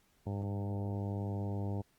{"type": "harmonic tone with a mistuned harmonic", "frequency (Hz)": 100.2, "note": "G2", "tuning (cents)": 38, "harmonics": [1, 2, 3, 4, 5, 6, 7, 8, 9], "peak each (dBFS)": [-35, -41, -45, -47, -49, -51, -52, -53, -54], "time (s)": [0.26, 1.82], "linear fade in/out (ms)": 10, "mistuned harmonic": 1, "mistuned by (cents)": 22, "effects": ["pink hiss -71 dBFS RMS until 1.98 s", "Opus 48 kbps"]}